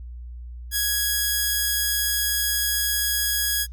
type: tone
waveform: 5% pulse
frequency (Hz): 1661.2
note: G#6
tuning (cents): 0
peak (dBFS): -10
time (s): 0.71-3.67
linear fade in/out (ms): 50
effects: added 60 Hz sine -34 dBFS peak until 3.72 s + Opus 48 kbps